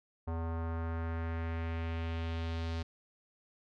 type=tone with low-pass filter sweep; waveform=square; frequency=82.5 Hz; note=E2; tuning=2 cents sharp; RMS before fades=-36 dBFS; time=0.27-2.83 s; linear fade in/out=10 ms; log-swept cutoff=980 to 4500 Hz; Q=1.7; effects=none